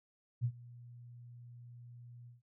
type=tone with ADSR envelope; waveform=sine; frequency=120.4 Hz; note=B2; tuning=44 cents flat; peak=-28 dBFS; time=0.41-2.42 s; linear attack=36 ms; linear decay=67 ms; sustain=-22 dB; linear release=150 ms; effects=none